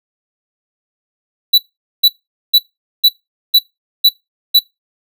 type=tone bursts; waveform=square; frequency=3951 Hz; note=B7; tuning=in tune; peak=-5 dBFS; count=7; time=1.53-4.594 s; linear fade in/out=10 ms; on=52 ms; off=450 ms; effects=noise-tail reverb RT60 0.2 s tail -21 dB re dry